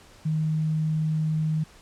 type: tone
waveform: sine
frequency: 156.4 Hz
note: D#3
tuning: 9 cents sharp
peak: -22 dBFS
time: 0.25-1.64 s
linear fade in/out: 10 ms
effects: pink hiss -52 dBFS RMS until 1.81 s + low-pass 9000 Hz 12 dB/octave